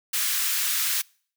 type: high-pass noise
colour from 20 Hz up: white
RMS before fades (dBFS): -25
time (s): 0.13-1.02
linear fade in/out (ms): 10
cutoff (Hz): 1300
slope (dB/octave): 24
effects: noise-tail reverb RT60 0.5 s tail -26 dB re dry